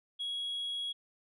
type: tone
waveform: sine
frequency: 3322 Hz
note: G#7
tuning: in tune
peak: -32 dBFS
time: 0.19-0.93 s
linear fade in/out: 20 ms
effects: tanh soft clip ceiling -32 dBFS